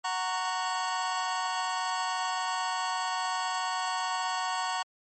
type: chord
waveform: sawtooth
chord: F# major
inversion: none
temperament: just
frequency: 740 / 925 / 1110 Hz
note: F#5 / A#5 / C#6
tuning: 0 / -14 / +2 cents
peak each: -29 dBFS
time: 0.04-4.83 s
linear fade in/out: 10 ms
effects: MP3 32 kbps